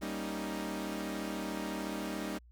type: chord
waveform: sawtooth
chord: Eb dominant seventh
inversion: first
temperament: equal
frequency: 196 / 233.1 / 277.2 / 311.1 Hz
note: G3 / Bb3 / Db4 / Eb4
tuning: 0 / 0 / 0 / 0 cents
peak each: -36 / -39 / -40 / -36 dBFS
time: 0.01-2.39 s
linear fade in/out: 20 ms
effects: added 59 Hz sine -55 dBFS peak until 2.51 s